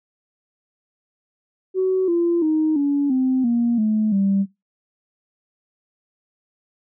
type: tone with pitch steps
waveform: sine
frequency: 375.3 / 342.2 / 312 / 284.4 / 259.3 / 236.4 / 215.6 / 196.52 Hz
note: F#4 / F4 / D#4 / C#4 / C4 / A#3 / A3 / G3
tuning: +25 / -35 / +5 / +45 / -15 / +24 / -35 / +5 cents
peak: -15 dBFS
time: 1.74-4.46 s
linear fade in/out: 50 ms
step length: 340 ms
effects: noise-tail reverb RT60 0.2 s tail -19 dB re dry + tanh soft clip ceiling -11 dBFS